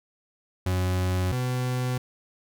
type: tone pair in turn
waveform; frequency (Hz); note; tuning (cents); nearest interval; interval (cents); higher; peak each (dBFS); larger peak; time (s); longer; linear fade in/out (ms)
40% pulse; 91.8 / 126.09; F#2 / B2; -13 / +36; perfect fourth; 549; second; -22 / -24; first; 0.66-1.32 / 1.32-1.98; neither; 5
effects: none